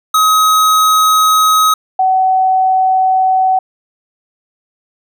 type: tone pair in turn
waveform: square / sine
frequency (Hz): 1268 / 754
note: D#6 / F#5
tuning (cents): +32 / +32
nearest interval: major sixth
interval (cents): 900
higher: first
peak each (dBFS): -8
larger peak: neither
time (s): 0.14-1.74 / 1.99-3.59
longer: neither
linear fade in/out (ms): 5
effects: none